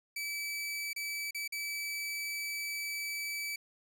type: tone with dropouts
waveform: sawtooth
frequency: 2303 Hz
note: D7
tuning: 34 cents flat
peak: -32 dBFS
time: 0.16-3.56 s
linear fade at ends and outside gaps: 5 ms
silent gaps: 0.932-0.961 / 1.309-1.346 / 1.478-1.522 s
effects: none